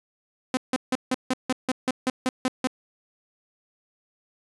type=tone bursts; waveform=sawtooth; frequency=256.6 Hz; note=C4; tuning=34 cents flat; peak=-17 dBFS; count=12; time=0.54-2.672 s; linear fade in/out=2 ms; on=31 ms; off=160 ms; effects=resampled to 24000 Hz